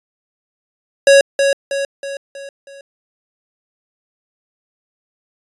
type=tone with echo; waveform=square; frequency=554.4 Hz; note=C#5; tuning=in tune; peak=-6 dBFS; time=1.07-1.21 s; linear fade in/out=2 ms; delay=320 ms; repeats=5; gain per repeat=-6 dB; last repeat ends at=2.81 s; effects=resampled to 24000 Hz